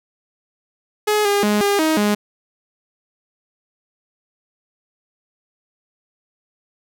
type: tone with pitch steps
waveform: sawtooth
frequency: 421.8 / 405.5 / 208.6 / 403.9 / 315.3 / 207.6 Hz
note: G#4 / G#4 / G#3 / G#4 / D#4 / G#3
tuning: +27 / -41 / +8 / -48 / +23 / 0 cents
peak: -11 dBFS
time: 1.07-2.15 s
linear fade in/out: 10 ms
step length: 180 ms
effects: none